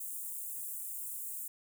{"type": "high-pass noise", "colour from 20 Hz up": "white", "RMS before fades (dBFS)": -41, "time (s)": [0, 1.48], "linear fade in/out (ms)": 5, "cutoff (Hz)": 7700, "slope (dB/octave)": 48, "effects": []}